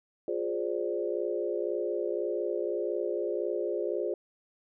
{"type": "chord", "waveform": "sine", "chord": "D half-diminished seventh", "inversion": "first", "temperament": "equal with one note detuned", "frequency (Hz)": [353.5, 415.3, 523.3, 587.3], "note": ["F4", "Ab4", "C5", "D5"], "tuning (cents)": [21, 0, 0, 0], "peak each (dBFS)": [-33, -33, -35, -36], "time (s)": [0.28, 4.14], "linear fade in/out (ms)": 2, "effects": []}